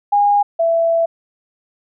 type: tone pair in turn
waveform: sine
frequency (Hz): 817 / 665.5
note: G#5 / E5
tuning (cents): -29 / +16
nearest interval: major third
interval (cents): 355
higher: first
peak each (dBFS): -10 / -12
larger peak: first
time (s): 0.12-0.43 / 0.59-1.06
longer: second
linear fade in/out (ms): 10
effects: none